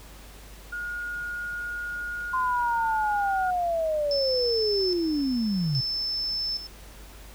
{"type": "tone", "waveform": "sine", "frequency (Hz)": 1433, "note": "F6", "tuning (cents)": 44, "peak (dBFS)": -30, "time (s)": [0.72, 3.51], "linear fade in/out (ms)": 10}
{"type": "linear sweep", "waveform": "sine", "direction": "down", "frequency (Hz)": [1041, 124], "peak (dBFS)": -23, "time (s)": [2.33, 5.81], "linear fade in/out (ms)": 10}
{"type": "tone with tremolo", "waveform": "sine", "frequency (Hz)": 5274, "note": "E8", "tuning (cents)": 0, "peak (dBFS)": -26, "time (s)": [4.11, 6.67], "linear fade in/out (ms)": 2, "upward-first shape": "square", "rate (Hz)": 0.61, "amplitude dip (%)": 70}
{"effects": ["added 50 Hz sine -45 dBFS peak until 7.34 s", "pink hiss -49 dBFS RMS until 7.34 s"]}